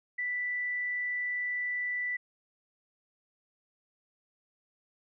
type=tone; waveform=sine; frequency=1975.5 Hz; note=B6; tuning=in tune; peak=-30 dBFS; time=0.18-2.17 s; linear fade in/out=10 ms; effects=none